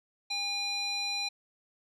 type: tone with band-pass filter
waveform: square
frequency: 810 Hz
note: G#5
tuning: 43 cents flat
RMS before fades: -33 dBFS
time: 0.3-1.29 s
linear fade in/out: 10 ms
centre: 3700 Hz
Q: 4.6
effects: none